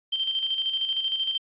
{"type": "tone with tremolo", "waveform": "sine", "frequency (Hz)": 3136, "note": "G7", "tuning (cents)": 0, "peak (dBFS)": -22, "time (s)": [0.12, 1.38], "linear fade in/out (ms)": 10, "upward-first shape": "square", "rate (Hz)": 13, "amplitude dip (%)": 50, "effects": ["resampled to 8000 Hz"]}